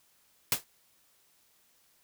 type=noise with exponential decay; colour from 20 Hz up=white; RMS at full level=-22 dBFS; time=0.52-0.64 s; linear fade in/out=1 ms; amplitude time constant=24 ms; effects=white hiss -67 dBFS RMS until 2.03 s